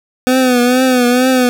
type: tone with vibrato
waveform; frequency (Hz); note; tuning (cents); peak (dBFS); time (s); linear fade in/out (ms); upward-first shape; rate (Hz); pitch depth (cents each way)
25% pulse; 251.3; B3; +30; -5; 0.27-1.49; 0; triangle; 2.2; 73
effects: none